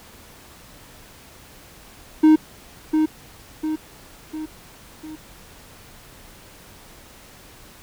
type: tone with echo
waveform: triangle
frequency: 311.1 Hz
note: D#4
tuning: in tune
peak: -7 dBFS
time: 2.23-2.36 s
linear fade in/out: 10 ms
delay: 700 ms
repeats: 4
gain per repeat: -6 dB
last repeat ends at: 5.16 s
effects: pink hiss -46 dBFS RMS until 7.82 s